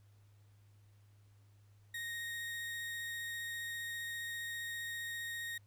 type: tone with vibrato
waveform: 35% pulse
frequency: 1864.7 Hz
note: A#6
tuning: in tune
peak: -38 dBFS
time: 1.94-5.58 s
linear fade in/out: 5 ms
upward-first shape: square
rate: 15 Hz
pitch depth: 8 cents each way
effects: added 102 Hz sine -61 dBFS peak until 5.66 s + pink hiss -75 dBFS RMS until 5.66 s